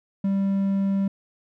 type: tone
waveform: triangle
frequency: 196 Hz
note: G3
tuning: in tune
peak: -18 dBFS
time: 0.24-1.08 s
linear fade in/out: 5 ms
effects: none